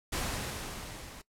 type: noise with level ramp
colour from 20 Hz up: pink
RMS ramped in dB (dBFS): -32 to -48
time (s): 0.12-1.22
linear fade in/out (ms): 10
effects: noise-tail reverb RT60 0.1 s tail -19 dB re dry + low-pass 12000 Hz 12 dB/octave